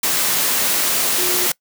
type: tone in noise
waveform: sine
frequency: 360 Hz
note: F#4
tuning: 47 cents flat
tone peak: -25 dBFS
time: 1.18-1.47 s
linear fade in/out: 5 ms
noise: white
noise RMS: -18 dBFS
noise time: 0.03-1.52 s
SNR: -10 dB
effects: noise-tail reverb RT60 0.1 s tail -24 dB re dry + high-pass 150 Hz 12 dB/octave